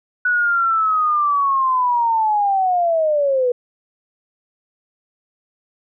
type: linear sweep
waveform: sine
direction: down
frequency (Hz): 1480 to 482.4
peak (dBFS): -14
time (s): 0.25-3.52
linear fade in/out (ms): 5
effects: none